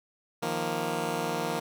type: chord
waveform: 10% pulse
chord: Eb suspended second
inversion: none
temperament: just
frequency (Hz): 155.56 / 175.01 / 233.3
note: Eb3 / F3 / Bb3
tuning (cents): 0 / +4 / +2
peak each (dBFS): -26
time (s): 0.42-1.6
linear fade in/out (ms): 10
effects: none